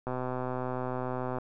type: click train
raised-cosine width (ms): 1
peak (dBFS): -20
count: 168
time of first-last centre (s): 0.07-1.385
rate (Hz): 127
effects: none